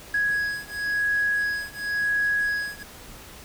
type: beating tone pair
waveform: triangle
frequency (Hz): 1664 / 1664.95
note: G#6 / G#6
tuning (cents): +3 / +4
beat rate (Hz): 0.95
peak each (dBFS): -23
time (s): 0.14-2.83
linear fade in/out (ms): 5
effects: tanh soft clip ceiling -17 dBFS + pink hiss -44 dBFS RMS until 3.44 s